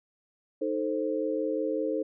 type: chord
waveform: sine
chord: A diminished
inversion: second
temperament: equal with one note detuned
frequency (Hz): 311.1 / 440 / 525.4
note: Eb4 / A4 / C5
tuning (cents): 0 / 0 / +7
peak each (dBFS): -31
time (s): 0.61-2.03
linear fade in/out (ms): 10
effects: none